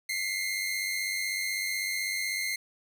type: tone pair together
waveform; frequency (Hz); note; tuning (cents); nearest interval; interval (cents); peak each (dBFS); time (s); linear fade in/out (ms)
sawtooth; 2027 / 2123; B6 / C7; +45 / +25; minor second; 80; -32 / -27; 0.09-2.56; 5
effects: none